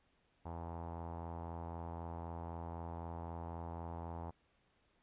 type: tone with low-pass filter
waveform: sawtooth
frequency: 83.9 Hz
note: E2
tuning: 31 cents sharp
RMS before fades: -45 dBFS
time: 0.45-4.31 s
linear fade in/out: 10 ms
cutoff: 880 Hz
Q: 4.1
effects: pink hiss -75 dBFS RMS until 5.02 s + resampled to 8000 Hz